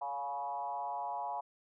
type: tone with frequency modulation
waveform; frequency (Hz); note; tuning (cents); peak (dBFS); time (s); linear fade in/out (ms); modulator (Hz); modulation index
sine; 841; G#5; +22; -35; 0.01-1.41; 10; 136; 1.3
effects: none